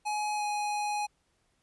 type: tone with pitch glide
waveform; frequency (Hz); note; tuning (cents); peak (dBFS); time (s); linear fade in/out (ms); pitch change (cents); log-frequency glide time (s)
square; 841 to 832.8; G#5 to G#5; +22 to +5; -30; 0.05-1.07; 20; -17; 0.36-0.43
effects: pink hiss -73 dBFS RMS until 1.62 s + resampled to 24000 Hz